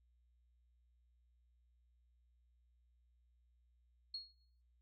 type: tone with exponential decay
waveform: sine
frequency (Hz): 4306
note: C8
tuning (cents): +49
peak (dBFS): -39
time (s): 4.14-4.38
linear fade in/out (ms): 5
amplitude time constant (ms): 52
effects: noise-tail reverb RT60 0.6 s tail -17 dB re dry + added 60 Hz sine -70 dBFS peak until 4.81 s